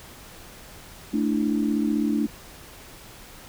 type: chord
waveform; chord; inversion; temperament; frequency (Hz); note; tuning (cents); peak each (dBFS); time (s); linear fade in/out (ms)
sine; A suspended fourth; none; equal; 220 / 293.7 / 329.6; A3 / D4 / E4; 0 / 0 / 0; -24 / -24 / -29; 1.13-2.27; 10
effects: pink hiss -45 dBFS RMS until 3.48 s